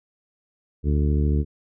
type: harmonic tone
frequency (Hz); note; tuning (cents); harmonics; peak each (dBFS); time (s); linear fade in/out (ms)
73.42; D2; 0; 1 / 2 / 3 / 4 / 5 / 6; -19 / -25 / -29 / -31 / -33 / -35; 0.83-1.45; 50
effects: none